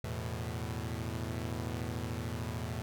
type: chord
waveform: sawtooth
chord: E suspended fourth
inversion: none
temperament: equal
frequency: 82.41 / 110 / 123.47 Hz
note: E2 / A2 / B2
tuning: 0 / 0 / 0 cents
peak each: -36 / -35 / -37 dBFS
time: 0.04-2.82 s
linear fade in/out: 0 ms
effects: none